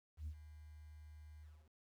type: tone with ADSR envelope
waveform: sine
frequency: 76.5 Hz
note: D#2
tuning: 29 cents flat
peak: -39 dBFS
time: 0.17-1.71 s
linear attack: 100 ms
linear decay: 70 ms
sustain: -14 dB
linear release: 280 ms
effects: tanh soft clip ceiling -40 dBFS + 12-bit